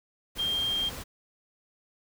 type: tone in noise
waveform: sine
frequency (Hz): 3196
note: G7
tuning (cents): +33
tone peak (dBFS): -26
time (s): 0.38-0.9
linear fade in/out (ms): 20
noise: pink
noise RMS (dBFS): -40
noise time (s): 0.35-1.04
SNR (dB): +11
effects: none